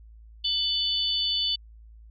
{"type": "tone cluster", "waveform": "sine", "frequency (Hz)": [2985, 3499, 4491], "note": ["F#7", "A7", "C#8"], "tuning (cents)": [15, -10, 22], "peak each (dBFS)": -28, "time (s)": [0.44, 1.56], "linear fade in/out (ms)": 10, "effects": ["added 55 Hz sine -46 dBFS peak until 2.1 s"]}